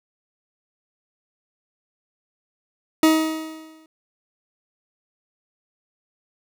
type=tone with exponential decay; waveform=40% pulse; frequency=316.6 Hz; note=D#4; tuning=30 cents sharp; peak=-10 dBFS; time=3.03-3.86 s; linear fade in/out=2 ms; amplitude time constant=180 ms; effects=none